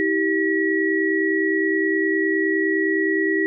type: tone cluster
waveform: sine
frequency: 320.7 / 390.4 / 1924 Hz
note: E4 / G4 / B6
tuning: -48 / -7 / -46 cents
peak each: -22 dBFS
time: 0-3.46 s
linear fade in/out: 0 ms
effects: none